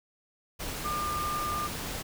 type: tone in noise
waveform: sine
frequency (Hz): 1200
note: D6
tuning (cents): +37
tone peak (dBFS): -30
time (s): 0.84-1.68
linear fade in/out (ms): 20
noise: pink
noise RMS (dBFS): -36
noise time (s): 0.59-2.03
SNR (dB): +3
effects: none